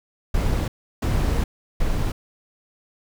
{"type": "noise bursts at uneven times", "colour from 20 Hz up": "brown", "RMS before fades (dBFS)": -21, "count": 3, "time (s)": [[0.34, 0.68], [1.02, 1.44], [1.8, 2.12]], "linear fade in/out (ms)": 5, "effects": []}